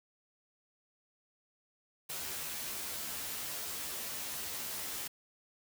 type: noise with comb filter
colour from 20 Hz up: white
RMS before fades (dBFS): -40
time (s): 2.09-5.08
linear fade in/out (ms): 10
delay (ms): 13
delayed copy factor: +0.65
effects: none